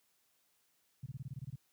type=tone bursts; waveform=sine; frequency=132.1 Hz; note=C3; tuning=17 cents sharp; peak=-39 dBFS; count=10; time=1.03-1.556 s; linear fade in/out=5 ms; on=31 ms; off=24 ms; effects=white hiss -75 dBFS RMS until 1.72 s + high-pass 60 Hz 12 dB/octave